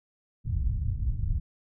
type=low-pass noise; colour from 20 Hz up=white; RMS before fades=-28 dBFS; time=0.44-1.4 s; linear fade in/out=10 ms; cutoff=100 Hz; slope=24 dB/octave; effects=none